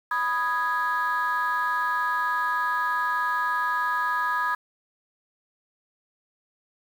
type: chord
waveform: sine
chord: G# minor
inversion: first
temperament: equal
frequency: 987.8 / 1244.5 / 1661.2 Hz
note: B5 / D#6 / G#6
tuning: 0 / 0 / 0 cents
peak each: -26 dBFS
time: 0.11-4.55 s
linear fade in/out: 5 ms
effects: tanh soft clip ceiling -17 dBFS + 8-bit